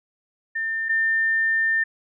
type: tone pair in turn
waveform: sine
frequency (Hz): 1800 / 1800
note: A6 / A6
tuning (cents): +39 / +39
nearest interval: unison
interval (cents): 0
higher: neither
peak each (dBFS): -23 / -18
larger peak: second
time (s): 0.55-0.89 / 0.89-1.84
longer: second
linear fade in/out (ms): 10
effects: none